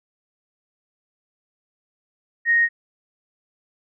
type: tone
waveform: sine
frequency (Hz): 1864.7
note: A#6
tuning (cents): 0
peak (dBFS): -14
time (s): 2.45-2.69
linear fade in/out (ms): 50
effects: none